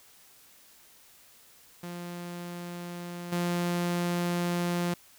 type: tone with level steps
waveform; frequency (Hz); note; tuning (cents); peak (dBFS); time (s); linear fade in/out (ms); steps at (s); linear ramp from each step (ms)
sawtooth; 174.61; F3; 0; -33 / -23; 1.83-4.94; 5; 3.32; 5
effects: white hiss -57 dBFS RMS until 5.18 s